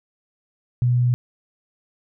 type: tone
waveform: sine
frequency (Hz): 122.9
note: B2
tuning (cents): -8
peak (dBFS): -15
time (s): 0.82-1.14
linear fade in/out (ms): 0
effects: none